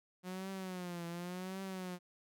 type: tone with vibrato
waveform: sawtooth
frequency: 180.9 Hz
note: F#3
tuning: 39 cents flat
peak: -37 dBFS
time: 0.23-1.99 s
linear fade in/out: 50 ms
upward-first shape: triangle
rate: 0.9 Hz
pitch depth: 120 cents each way
effects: none